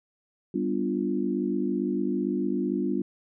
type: chord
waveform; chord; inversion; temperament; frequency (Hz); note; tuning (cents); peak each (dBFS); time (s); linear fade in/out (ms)
sine; G dominant seventh; none; equal; 196 / 246.9 / 293.7 / 349.2; G3 / B3 / D4 / F4; 0 / 0 / 0 / 0; -30; 0.54-3.02; 5
effects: none